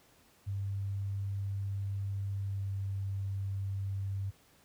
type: tone with pitch glide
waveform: sine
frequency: 98.9 to 97.93 Hz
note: G2 to G2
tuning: +16 to -1 cents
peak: -32 dBFS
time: 0.46-4.31 s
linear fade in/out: 20 ms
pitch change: -17 cents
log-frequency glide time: 2.37-2.75 s
effects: pink hiss -64 dBFS RMS until 4.64 s + high-pass 60 Hz 12 dB/octave